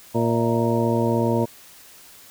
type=harmonic tone with a mistuned harmonic; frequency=116.54 Hz; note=A#2; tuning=in tune; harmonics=1 / 2 / 3 / 4 / 5 / 6 / 8; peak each=-24 / -23 / -25 / -26 / -27 / -31 / -28 dBFS; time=0.14-1.46 s; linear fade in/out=20 ms; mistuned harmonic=6; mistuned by=-89 cents; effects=white hiss -47 dBFS RMS until 2.3 s